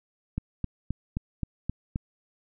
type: click train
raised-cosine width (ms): 5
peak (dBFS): -16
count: 7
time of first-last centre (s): 0.38-1.959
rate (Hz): 3.8
effects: none